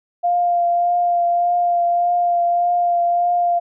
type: tone with vibrato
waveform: sine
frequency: 698.5 Hz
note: F5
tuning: in tune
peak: -14 dBFS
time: 0.23-3.6 s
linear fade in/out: 20 ms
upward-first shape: triangle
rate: 1.7 Hz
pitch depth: 18 cents each way
effects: none